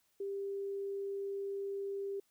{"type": "tone", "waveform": "sine", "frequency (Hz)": 396.2, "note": "G4", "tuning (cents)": 18, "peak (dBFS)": -36, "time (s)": [0.2, 2.2], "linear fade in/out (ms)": 5, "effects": ["white hiss -75 dBFS RMS until 2.3 s"]}